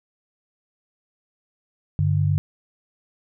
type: tone pair together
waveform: sine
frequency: 98 / 146.83 Hz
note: G2 / D3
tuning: 0 / 0 cents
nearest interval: perfect fifth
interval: 700 cents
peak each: -20 dBFS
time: 1.99-2.38 s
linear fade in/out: 0 ms
effects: none